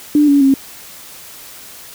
sine tone with pitch steps, 296.1 / 283.2 / 270.9 Hz, D4 / C#4 / C#4, +14 / +37 / -40 cents, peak -7 dBFS, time 0.15-0.54 s, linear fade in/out 2 ms, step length 130 ms, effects white hiss -36 dBFS RMS until 1.94 s

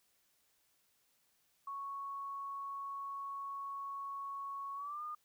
sine tone with pitch glide, 1108.7 to 1216 Hz, C#6 to D#6, 0 to -40 cents, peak -40 dBFS, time 1.67-5.15 s, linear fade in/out 5 ms, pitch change +160 cents, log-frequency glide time 4.75-5.03 s, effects white hiss -75 dBFS RMS until 5.24 s

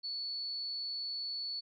sine tone, 4435 Hz, C#8, in tune, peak -36 dBFS, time 0.03-1.61 s, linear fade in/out 20 ms, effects none

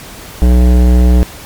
sine tone with hard clipping, 61.2 Hz, B1, 15 cents flat, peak -6 dBFS, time 0.42-1.23 s, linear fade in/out 0 ms, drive 16 dB, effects pink hiss -31 dBFS RMS until 1.45 s + MP3 96 kbps

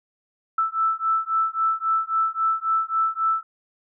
sine beating tone pair, 1318.5 / 1322.2 Hz, E6 / E6, 0 / +5 cents, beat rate 3.7 Hz, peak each -23 dBFS, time 0.58-3.43 s, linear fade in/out 5 ms, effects none

